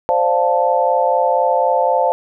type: chord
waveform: sine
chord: D minor seventh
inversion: third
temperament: equal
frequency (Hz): 523.3 / 587.3 / 698.5 / 880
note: C5 / D5 / F5 / A5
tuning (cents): 0 / 0 / 0 / 0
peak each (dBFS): -17 / -20 / -18 / -17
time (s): 0.09-2.12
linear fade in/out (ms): 0
effects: none